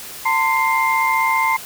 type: tone cluster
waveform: sine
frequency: 901 / 1036 / 2103 Hz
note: A5 / C6 / C7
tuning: +41 / -17 / +8 cents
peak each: -19 dBFS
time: 0.25-1.57 s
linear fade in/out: 10 ms
effects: white hiss -34 dBFS RMS until 1.65 s